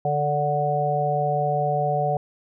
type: harmonic tone with a mistuned harmonic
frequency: 147.5 Hz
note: D3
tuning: 8 cents sharp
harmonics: 1 / 3 / 4 / 5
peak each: -26 / -29 / -26 / -23 dBFS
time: 0.05-2.17 s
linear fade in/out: 2 ms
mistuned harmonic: 4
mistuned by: -24 cents
effects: none